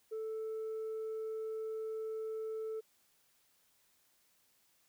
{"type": "tone", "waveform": "sine", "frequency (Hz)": 440, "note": "A4", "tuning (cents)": 0, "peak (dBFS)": -35, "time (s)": [0.11, 2.81], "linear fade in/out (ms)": 20, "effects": ["tanh soft clip ceiling -36 dBFS", "white hiss -72 dBFS RMS until 4.88 s"]}